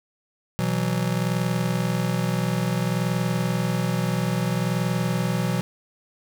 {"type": "chord", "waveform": "square", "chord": "B suspended fourth", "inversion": "none", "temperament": "just", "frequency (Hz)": [123.47, 164.63, 185.21], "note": ["B2", "E3", "F#3"], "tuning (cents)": [0, -2, 2], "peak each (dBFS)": -27, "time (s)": [0.59, 5.61], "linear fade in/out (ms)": 0, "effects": []}